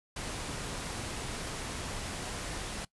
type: noise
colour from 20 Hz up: pink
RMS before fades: -38 dBFS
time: 0.16-2.85 s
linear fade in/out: 5 ms
effects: noise-tail reverb RT60 0.1 s tail -21 dB re dry + resampled to 24000 Hz